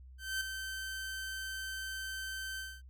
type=tone with ADSR envelope; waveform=sawtooth; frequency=1546 Hz; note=G6; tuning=24 cents flat; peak=-28 dBFS; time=0.18-2.82 s; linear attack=230 ms; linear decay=3 ms; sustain=-7 dB; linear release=240 ms; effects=added 64 Hz sine -50 dBFS peak until 2.89 s